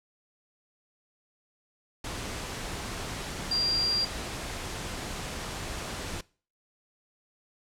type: tone in noise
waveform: sine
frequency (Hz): 4759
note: D8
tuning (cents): +22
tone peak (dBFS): -25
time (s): 3.51-4.05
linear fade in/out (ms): 5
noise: pink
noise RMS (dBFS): -36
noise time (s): 2.04-6.21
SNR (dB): +8
effects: noise-tail reverb RT60 0.4 s tail -22 dB re dry + low-pass 9000 Hz 12 dB/octave